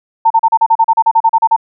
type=tone bursts; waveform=sine; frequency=900 Hz; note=A5; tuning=39 cents sharp; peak=-5 dBFS; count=15; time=0.25-1.564 s; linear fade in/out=10 ms; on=54 ms; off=36 ms; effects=none